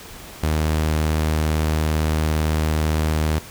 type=tone; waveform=sawtooth; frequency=77.78 Hz; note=D#2; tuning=in tune; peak=-14 dBFS; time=0.43-3.39 s; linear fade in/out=5 ms; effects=pink hiss -39 dBFS RMS until 3.5 s